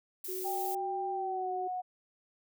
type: noise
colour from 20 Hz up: violet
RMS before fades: -40 dBFS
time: 0.24-0.75 s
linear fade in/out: 5 ms
type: tone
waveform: sine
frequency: 371.7 Hz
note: F#4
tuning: 8 cents sharp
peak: -37 dBFS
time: 0.28-1.68 s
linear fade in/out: 10 ms
type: tone with pitch glide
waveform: sine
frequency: 790 to 732.9 Hz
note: G5 to F#5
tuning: +13 to -17 cents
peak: -33 dBFS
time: 0.44-1.82 s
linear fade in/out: 20 ms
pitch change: -130 cents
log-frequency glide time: 1.11-1.51 s
effects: none